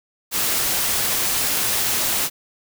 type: noise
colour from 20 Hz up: white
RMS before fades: -21 dBFS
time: 0.31-2.3 s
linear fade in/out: 50 ms
effects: none